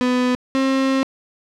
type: tone pair in turn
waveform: 35% pulse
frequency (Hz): 250 / 267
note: B3 / C4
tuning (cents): +21 / +35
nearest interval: minor second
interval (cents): 114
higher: second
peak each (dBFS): -14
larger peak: neither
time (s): 0.01-0.35 / 0.55-1.03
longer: second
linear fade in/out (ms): 0
effects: low-pass 5000 Hz 12 dB/octave + 8-bit